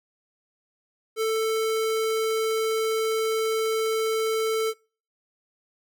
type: tone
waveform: square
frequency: 442.6 Hz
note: A4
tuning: 10 cents sharp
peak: -23 dBFS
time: 1.16-4.74 s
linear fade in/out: 50 ms
effects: noise-tail reverb RT60 0.4 s tail -26 dB re dry